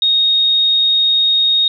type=tone; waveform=sine; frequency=3729 Hz; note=A#7; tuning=in tune; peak=-10 dBFS; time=0.02-1.68 s; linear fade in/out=2 ms; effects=none